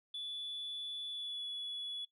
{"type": "tone with pitch glide", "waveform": "sine", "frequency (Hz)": [3450, 3403], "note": ["A7", "G#7"], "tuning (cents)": [-35, 41], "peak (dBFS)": -38, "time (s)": [0.14, 2.05], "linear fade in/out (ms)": 5, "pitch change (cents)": -24, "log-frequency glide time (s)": [1.1, 1.46], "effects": ["noise-tail reverb RT60 0.1 s tail -18 dB re dry", "tanh soft clip ceiling -36 dBFS"]}